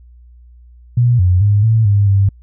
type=tone with pitch steps; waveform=sine; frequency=121.2 / 90.5 / 102.8 / 111.8 / 101.4 / 98.6 Hz; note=B2 / F#2 / G#2 / A2 / G#2 / G2; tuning=-32 / -38 / -17 / +28 / -41 / +11 cents; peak=-8 dBFS; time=0.97-2.29 s; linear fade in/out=5 ms; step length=220 ms; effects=added 60 Hz sine -39 dBFS peak until 2.42 s